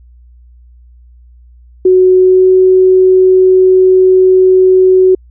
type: tone with pitch glide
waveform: sine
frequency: 370 to 373 Hz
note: F#4 to F#4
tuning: 0 to +14 cents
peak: -3 dBFS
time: 1.85-5.15 s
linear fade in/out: 5 ms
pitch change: +14 cents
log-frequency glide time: 2.17-2.49 s
effects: added 60 Hz sine -37 dBFS peak until 5.3 s